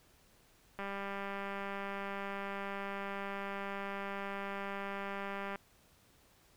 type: click train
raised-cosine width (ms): 0.5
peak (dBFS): -26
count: 945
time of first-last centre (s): 0.79-5.558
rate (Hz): 198
effects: pink hiss -66 dBFS RMS until 6.56 s